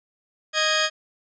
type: tone pair together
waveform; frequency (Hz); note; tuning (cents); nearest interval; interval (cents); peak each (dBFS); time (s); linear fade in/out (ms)
10% pulse; 622.3 / 1644.2; D#5 / G#6; 0 / -18; octave + perfect fourth; 1682; -13; 0.53-0.9; 50
effects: resampled to 16000 Hz